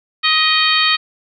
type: harmonic tone with a mistuned harmonic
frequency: 628 Hz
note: D#5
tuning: 16 cents sharp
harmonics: 2 / 3 / 4 / 5 / 6 / 7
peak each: -19 / -19 / -19 / -19 / -19 / -19 dBFS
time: 0.23-0.97 s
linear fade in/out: 20 ms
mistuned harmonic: 4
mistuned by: -30 cents
effects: none